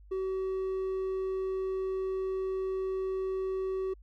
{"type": "tone with hard clipping", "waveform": "sine", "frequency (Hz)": 379.6, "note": "F#4", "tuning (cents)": 44, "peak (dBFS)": -31, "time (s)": [0.11, 3.94], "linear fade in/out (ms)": 10, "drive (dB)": 3, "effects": ["added 50 Hz sine -51 dBFS peak until 4.02 s"]}